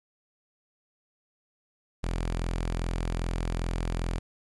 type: tone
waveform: sawtooth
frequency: 42.51 Hz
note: F1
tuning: 46 cents flat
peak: -24 dBFS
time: 2.03-4.19 s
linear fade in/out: 10 ms
effects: resampled to 24000 Hz + 10-bit